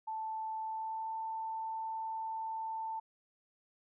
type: tone with pitch glide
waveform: sine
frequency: 880 to 889.7 Hz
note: A5 to A5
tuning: 0 to +19 cents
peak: -36 dBFS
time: 0.07-3 s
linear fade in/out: 10 ms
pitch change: +19 cents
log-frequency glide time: 0.61-1.15 s
effects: none